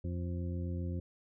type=harmonic tone; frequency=87.5 Hz; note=F2; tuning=4 cents sharp; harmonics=1 / 2 / 3 / 4 / 6; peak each=-35 / -41 / -45 / -47 / -51 dBFS; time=0.04-1 s; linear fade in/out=5 ms; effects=none